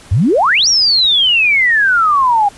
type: exponential two-way sweep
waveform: sine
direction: up then down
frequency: 81.2 to 5790 to 792 Hz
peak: -8 dBFS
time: 0.11-2.49 s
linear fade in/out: 10 ms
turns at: 0.68 s
effects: pink hiss -39 dBFS RMS until 2.57 s + resampled to 24000 Hz